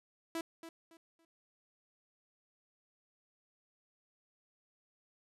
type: tone with echo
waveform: sawtooth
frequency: 329.6 Hz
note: E4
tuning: in tune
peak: -32 dBFS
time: 0.35-0.41 s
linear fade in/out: 2 ms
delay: 280 ms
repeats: 3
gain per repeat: -11 dB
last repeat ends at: 1.25 s
effects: resampled to 32000 Hz